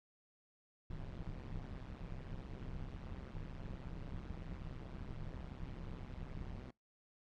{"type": "noise with amplitude modulation", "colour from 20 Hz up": "brown", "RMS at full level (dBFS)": -42, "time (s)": [0.9, 6.71], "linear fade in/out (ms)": 5, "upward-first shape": "sine", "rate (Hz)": 131, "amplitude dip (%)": 100, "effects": ["noise-tail reverb RT60 0.2 s tail -26 dB re dry", "low-pass 4000 Hz 12 dB/octave"]}